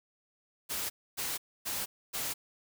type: noise bursts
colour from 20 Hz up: white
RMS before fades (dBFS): -35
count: 4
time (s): 0.69-2.34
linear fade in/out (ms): 20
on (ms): 210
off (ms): 270
effects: none